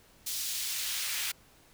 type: noise with high-pass filter sweep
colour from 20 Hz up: pink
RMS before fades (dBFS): -34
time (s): 0.26-1.32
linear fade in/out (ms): 10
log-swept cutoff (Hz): 4800 to 2100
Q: 0.92
effects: pink hiss -60 dBFS RMS until 1.73 s